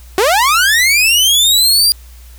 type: linear sweep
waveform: sawtooth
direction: up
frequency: 353.5 to 4830 Hz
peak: -5 dBFS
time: 0.18-1.92 s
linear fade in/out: 0 ms
effects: added 60 Hz sine -34 dBFS peak until 2.38 s + white hiss -45 dBFS RMS until 2.38 s